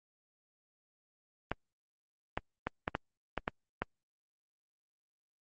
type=clicks; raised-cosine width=0.5 ms; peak=-16 dBFS; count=8; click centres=1.516 / 2.375 / 2.67 / 2.879 / 2.951 / 3.377 / 3.479 / 3.82 s; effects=Opus 24 kbps